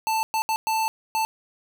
square tone bursts at uneven times, 884 Hz, A5, 8 cents sharp, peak -22 dBFS, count 5, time 0.07-0.23 / 0.34-0.42 / 0.49-0.56 / 0.67-0.88 / 1.15-1.25 s, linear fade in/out 0 ms, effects 8-bit

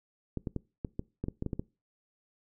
clicks, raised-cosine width 3 ms, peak -20 dBFS, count 11, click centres 0.373 / 0.472 / 0.563 / 0.848 / 0.994 / 1.24 / 1.284 / 1.424 / 1.463 / 1.532 / 1.595 s, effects noise-tail reverb RT60 0.3 s tail -23 dB re dry

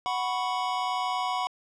square chord, F# suspended fourth, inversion none, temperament equal, 740 / 987.8 / 1108.7 Hz, F#5 / B5 / C#6, 0 / 0 / 0 cents, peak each -31 / -31 / -34 dBFS, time 0.06-1.47 s, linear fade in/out 0 ms, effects low-pass 5000 Hz 12 dB/octave

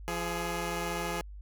10% pulse tone pair together, 171.9 / 418.9 Hz, F3 / G#4, -27 / +15 cents, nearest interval octave + minor third, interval 1542 cents, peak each -26 / -27 dBFS, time 0.08-1.21 s, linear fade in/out 0 ms, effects added 50 Hz sine -42 dBFS peak until 1.41 s

